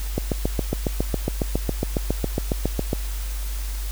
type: click train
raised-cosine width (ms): 2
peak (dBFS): -8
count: 21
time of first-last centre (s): 0.18-2.931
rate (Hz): 7.27
effects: added 49 Hz sine -25 dBFS peak until 3.91 s + white hiss -38 dBFS RMS until 3.91 s